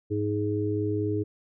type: harmonic tone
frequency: 104.3 Hz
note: G#2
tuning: 8 cents sharp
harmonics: 1 / 3 / 4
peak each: -29 / -29 / -29 dBFS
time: 0.1-1.24 s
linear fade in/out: 20 ms
effects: none